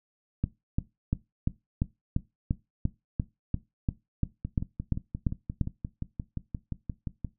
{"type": "two click trains", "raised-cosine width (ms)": 5, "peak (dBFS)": [-13, -20], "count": [16, 17], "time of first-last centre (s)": [[0.44, 5.612], [4.45, 7.247]], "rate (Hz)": [2.9, 5.72], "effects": ["noise-tail reverb RT60 0.2 s tail -17 dB re dry"]}